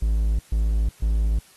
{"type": "tone bursts", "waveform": "triangle", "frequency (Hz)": 54, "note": "A1", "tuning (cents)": -32, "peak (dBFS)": -16, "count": 3, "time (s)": [0.02, 1.39], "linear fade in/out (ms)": 5, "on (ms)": 370, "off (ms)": 130, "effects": ["white hiss -53 dBFS RMS until 1.56 s", "AAC 32 kbps"]}